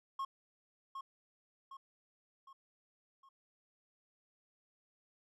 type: tone with echo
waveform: triangle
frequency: 1083 Hz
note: C#6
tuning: 41 cents flat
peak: -34 dBFS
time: 0.19-0.25 s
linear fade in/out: 5 ms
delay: 760 ms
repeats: 4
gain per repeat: -6 dB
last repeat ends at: 3.29 s
effects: none